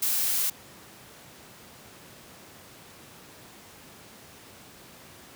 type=noise; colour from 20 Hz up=blue; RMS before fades=-26 dBFS; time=0.02-0.5 s; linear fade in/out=5 ms; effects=pink hiss -49 dBFS RMS until 5.35 s + high-pass 100 Hz 12 dB/octave